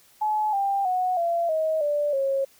sine tone with pitch steps, 854 / 792.2 / 734.9 / 681.7 / 632.4 / 586.7 / 544.2 Hz, G#5 / G5 / F#5 / F5 / D#5 / D5 / C#5, +48 / +18 / -12 / -42 / +28 / -2 / -32 cents, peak -21 dBFS, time 0.21-2.45 s, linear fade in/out 10 ms, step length 320 ms, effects white hiss -57 dBFS RMS until 2.59 s

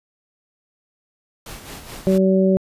pink noise with tremolo, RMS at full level -34 dBFS, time 1.46-2.18 s, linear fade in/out 2 ms, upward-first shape sine, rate 4.7 Hz, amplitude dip 55%
harmonic tone, 190 Hz, F#3, 46 cents sharp, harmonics 1 / 2 / 3, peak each -15 / -18 / -20 dBFS, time 2.07-2.57 s, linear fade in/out 0 ms
effects resampled to 32000 Hz

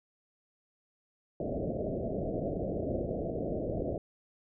white low-pass noise, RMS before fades -34 dBFS, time 1.4-3.98 s, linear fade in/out 2 ms, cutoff 670 Hz, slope 96 dB/octave, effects none

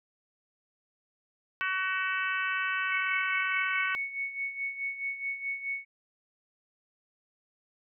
harmonic tone, 376.5 Hz, F#4, 30 cents sharp, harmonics 3 / 4 / 5 / 6 / 7 / 8, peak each -35 / -31 / -36 / -38 / -36 / -43 dBFS, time 1.61-3.95 s, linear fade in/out 0 ms
sine tone with tremolo, 2217 Hz, C#7, in tune, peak -29 dBFS, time 2.89-5.85 s, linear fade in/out 50 ms, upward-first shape sine, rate 4.7 Hz, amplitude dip 70%
effects none

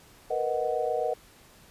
sine chord, B major seventh, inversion third, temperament equal, 466.2 / 493.9 / 622.3 / 740 Hz, A#4 / B4 / D#5 / F#5, 0 / 0 / 0 / 0 cents, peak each -31 dBFS, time 0.3-1.14 s, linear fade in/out 10 ms, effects pink hiss -55 dBFS RMS until 1.7 s + resampled to 32000 Hz

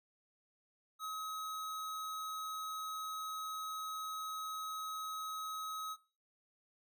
square tone, 1274 Hz, D#6, 41 cents sharp, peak -40 dBFS, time 0.99-5.97 s, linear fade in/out 50 ms, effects noise-tail reverb RT60 0.4 s tail -21 dB re dry

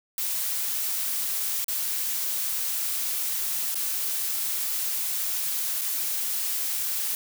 blue noise with dropouts, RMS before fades -28 dBFS, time 0.18-7.15 s, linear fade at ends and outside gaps 1 ms, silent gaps 1.644-1.682 / 3.745-3.754 / 5.812-5.817 s, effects none

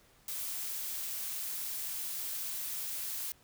blue noise, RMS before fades -38 dBFS, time 0.28-3.32 s, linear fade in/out 2 ms, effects pink hiss -64 dBFS RMS until 3.43 s

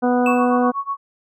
harmonic tone, 246.9 Hz, B3, in tune, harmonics 1 / 2 / 3 / 4 / 5 / 6, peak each -17 / -20 / -21 / -29 / -31 / -31 dBFS, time 0.02-0.72 s, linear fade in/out 20 ms
triangle tone with exponential decay, 2628 Hz, E7, 6 cents flat, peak -18 dBFS, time 0.26-0.67 s, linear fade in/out 2 ms, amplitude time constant 87 ms
sine tone with tremolo, 1111 Hz, C#6, 4 cents sharp, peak -19 dBFS, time 0.27-0.97 s, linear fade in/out 5 ms, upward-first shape sine, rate 8.2 Hz, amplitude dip 95%
effects none

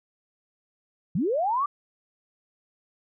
sine linear sweep, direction up, 138.59 to 1193 Hz, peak -22 dBFS, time 1.15-1.66 s, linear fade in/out 5 ms, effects none

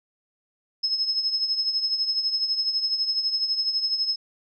sine tone with tremolo, 5180 Hz, E8, 31 cents flat, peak -19 dBFS, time 0.83-4.16 s, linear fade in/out 10 ms, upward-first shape triangle, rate 12 Hz, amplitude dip 70%, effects none

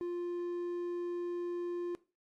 triangle tone, 349.9 Hz, F4, 3 cents sharp, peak -32 dBFS, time 0.01-1.95 s, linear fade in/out 0 ms, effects noise-tail reverb RT60 0.3 s tail -18 dB re dry + Opus 32 kbps

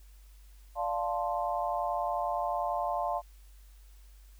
sine chord, D minor seventh, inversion none, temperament equal, 587.3 / 698.5 / 880 / 1046.5 Hz, D5 / F5 / A5 / C6, 0 / 0 / 0 / 0 cents, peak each -36 / -32 / -35 / -36 dBFS, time 0.75-3.22 s, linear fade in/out 50 ms, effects added 49 Hz sine -51 dBFS peak until 4.39 s + white hiss -65 dBFS RMS until 4.39 s

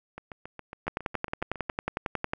two click trains, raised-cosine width 0.5 ms, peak -13 / -24 dBFS, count 17 / 12, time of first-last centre 0.88-2.335 / 0.18-1.695 s, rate 11 / 7.26 Hz, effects none

